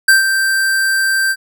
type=tone with ADSR envelope; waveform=square; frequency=1567 Hz; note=G6; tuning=1 cent flat; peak=-5 dBFS; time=0.08-1.36 s; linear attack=6 ms; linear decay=140 ms; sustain=-8 dB; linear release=52 ms; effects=none